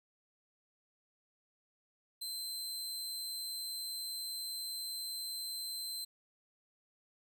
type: tone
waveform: sawtooth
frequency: 4095 Hz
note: C8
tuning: 38 cents flat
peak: -36 dBFS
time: 2.21-6.05 s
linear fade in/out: 10 ms
effects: none